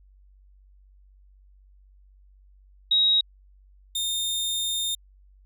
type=tone pair in turn; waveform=sine / sawtooth; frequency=3801 / 3645 Hz; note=A#7 / A#7; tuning=+33 / -40 cents; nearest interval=minor second; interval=73 cents; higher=first; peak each=-17 / -22 dBFS; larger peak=first; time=2.91-3.21 / 3.95-4.95 s; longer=second; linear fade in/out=5 ms; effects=added 48 Hz sine -52 dBFS peak until 5.45 s